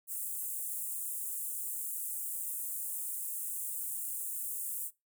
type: high-pass noise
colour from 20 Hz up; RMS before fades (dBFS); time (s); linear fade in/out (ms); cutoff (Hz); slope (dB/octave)
pink; -38; 0.07-4.91; 50; 8100; 48
effects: noise-tail reverb RT60 0.2 s tail -20 dB re dry